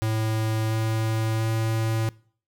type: tone with pitch steps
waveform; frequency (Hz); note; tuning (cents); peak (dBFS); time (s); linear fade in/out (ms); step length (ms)
square; 110.2 / 111.03 / 111.87; A2 / A2 / A2; +3 / +16 / +29; -23; 0.02-2.09; 0; 690
effects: noise-tail reverb RT60 0.5 s tail -23 dB re dry